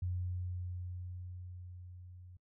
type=tone with level ramp; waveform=sine; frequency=89.9 Hz; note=F#2; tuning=49 cents flat; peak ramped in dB=-33 to -51 dBFS; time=0.02-2.37 s; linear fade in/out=5 ms; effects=noise-tail reverb RT60 0.1 s tail -26 dB re dry